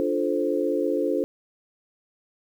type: chord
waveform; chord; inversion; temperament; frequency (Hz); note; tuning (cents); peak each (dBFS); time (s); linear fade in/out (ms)
sine; D minor seventh; none; equal with one note detuned; 293.7 / 349.2 / 438 / 523.3; D4 / F4 / A4 / C5; 0 / 0 / -8 / 0; -27; 0-1.24; 0
effects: 9-bit